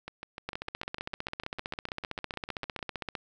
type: two click trains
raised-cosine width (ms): 0.3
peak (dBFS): -18 / -23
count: 42 / 19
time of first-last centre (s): 0.49-3.152 / 0.08-2.791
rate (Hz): 15.4 / 6.64
effects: none